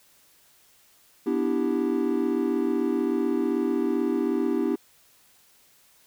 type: chord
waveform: triangle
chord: E minor seventh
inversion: second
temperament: equal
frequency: 246.9 / 293.7 / 329.6 / 392 Hz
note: B3 / D4 / E4 / G4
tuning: 0 / 0 / 0 / 0 cents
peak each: -26 dBFS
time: 1.26-4.76 s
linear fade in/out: 10 ms
effects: white hiss -59 dBFS RMS until 6.06 s